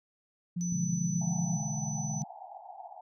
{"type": "tone with pitch glide", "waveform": "sine", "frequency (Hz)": [174.61, 173], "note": ["F3", "F3"], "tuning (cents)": [0, -16], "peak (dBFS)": -30, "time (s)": [0.56, 1.57], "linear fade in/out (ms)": 10, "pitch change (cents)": -16, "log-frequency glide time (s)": [0.85, 1.03]}
{"type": "tone", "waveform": "sine", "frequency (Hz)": 6000, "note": "F#8", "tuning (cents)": 23, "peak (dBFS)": -37, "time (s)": [0.61, 2.22], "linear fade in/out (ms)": 0}
{"type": "chord", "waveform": "sine", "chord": "E dominant seventh", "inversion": "second", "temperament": "equal", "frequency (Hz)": [123.47, 146.83, 164.81, 207.7], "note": ["B2", "D3", "E3", "G#3"], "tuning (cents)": [0, 0, 0, 0], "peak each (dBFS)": [-40, -35, -40, -38], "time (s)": [0.72, 2.24], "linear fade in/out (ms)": 5}
{"type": "band-pass noise", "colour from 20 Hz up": "pink", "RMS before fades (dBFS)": -47, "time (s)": [1.21, 3.01], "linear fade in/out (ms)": 5, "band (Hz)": [690, 860], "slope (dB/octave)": 96}
{"effects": []}